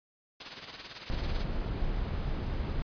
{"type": "noise with tremolo", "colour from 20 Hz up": "white", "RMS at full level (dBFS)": -38, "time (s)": [0.4, 1.44], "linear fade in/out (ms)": 5, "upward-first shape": "sine", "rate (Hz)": 18, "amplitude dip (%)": 60}
{"type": "noise", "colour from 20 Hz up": "brown", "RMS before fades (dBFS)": -32, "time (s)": [1.1, 2.82], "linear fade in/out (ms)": 0}
{"effects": ["resampled to 11025 Hz"]}